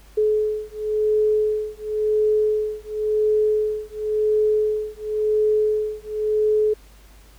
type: beating tone pair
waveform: sine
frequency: 426.9 / 427.84 Hz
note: G#4 / A4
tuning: +48 / -49 cents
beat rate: 0.94 Hz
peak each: -21 dBFS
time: 0.17-6.74 s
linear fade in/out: 10 ms
effects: added 50 Hz sine -46 dBFS peak until 7.38 s + pink hiss -53 dBFS RMS until 7.38 s